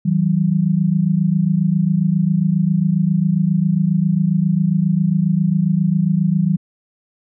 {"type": "tone pair together", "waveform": "sine", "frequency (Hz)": [161.4, 188.8], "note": ["E3", "F#3"], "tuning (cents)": [-36, 35], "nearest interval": "minor third", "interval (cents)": 271, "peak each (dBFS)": -16, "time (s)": [0.05, 6.57], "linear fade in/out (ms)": 10, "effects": []}